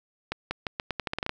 accelerating click train, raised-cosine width 0.3 ms, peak -13 dBFS, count 12, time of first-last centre 0.32-1.294 s, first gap 190 ms, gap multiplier 0.83, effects none

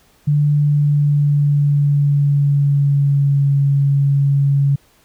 sine tone with pitch glide, 146.83 to 140.04 Hz, D3 to C#3, 0 to +18 cents, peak -11 dBFS, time 0.27-4.76 s, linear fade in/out 10 ms, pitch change -82 cents, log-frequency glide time 0.52-3.54 s, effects pink hiss -54 dBFS RMS until 5.04 s

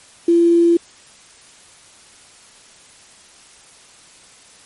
sine tone with quantisation, 340 Hz, F4, 46 cents flat, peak -9 dBFS, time 0.28-0.77 s, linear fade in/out 5 ms, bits 6, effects white hiss -46 dBFS RMS until 4.65 s + MP3 48 kbps

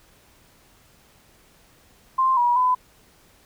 sine tone with pitch steps, 1048 / 964 / 1006 Hz, C6 / B5 / B5, +2 / -42 / +32 cents, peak -16 dBFS, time 2.18-2.75 s, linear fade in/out 10 ms, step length 190 ms, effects pink hiss -56 dBFS RMS until 3.45 s

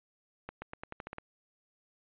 accelerating click train, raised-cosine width 0.5 ms, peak -25 dBFS, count 9, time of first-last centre 0.49-1.184 s, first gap 130 ms, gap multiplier 0.88, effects resampled to 8000 Hz

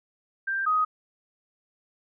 sine tone pair in turn, 1579 / 1253.3 Hz, G6 / D#6, +12 / +12 cents, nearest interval major third, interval 400 cents, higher first, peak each -25 / -20 dBFS, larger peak second, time 0.47-0.66 / 0.66-0.85 s, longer neither, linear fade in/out 10 ms, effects none

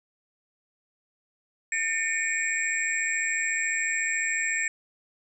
sine tone cluster, 1806 / 2172 / 2266 / 2422 / 7610 Hz, A6 / C#7 / C#7 / D#7 / A#8, +45 / -36 / +37 / -47 / +35 cents, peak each -28 / -36 / -31 / -35 / -31 dBFS, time 1.72-4.68 s, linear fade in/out 2 ms, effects none

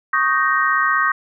sine chord, Eb dominant seventh, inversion third, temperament equal with one note detuned, 1108.7 / 1244.5 / 1554.5 / 1864.7 Hz, Db6 / Eb6 / G6 / Bb6, 0 / 0 / -15 / 0 cents, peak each -20 dBFS, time 0.13-1.12 s, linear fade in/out 5 ms, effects none

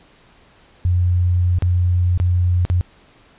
sine tone with dropouts, 89 Hz, F2, 33 cents sharp, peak -13 dBFS, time 0.85-2.81 s, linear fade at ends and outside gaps 0 ms, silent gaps 1.586-1.623 / 2.176-2.2 / 2.651-2.7 s, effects pink hiss -51 dBFS RMS until 3.38 s + resampled to 8000 Hz

